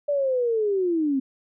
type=linear sweep; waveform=sine; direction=down; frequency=587.3 to 259.1 Hz; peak=-20 dBFS; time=0.08-1.2 s; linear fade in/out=10 ms; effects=none